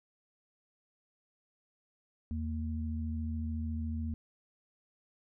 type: tone pair together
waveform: sine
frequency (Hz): 81.2 / 229.7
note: E2 / A#3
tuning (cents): -26 / -25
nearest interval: octave + tritone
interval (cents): 1801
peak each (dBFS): -34 / -38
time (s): 2.31-4.14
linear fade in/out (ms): 0
effects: none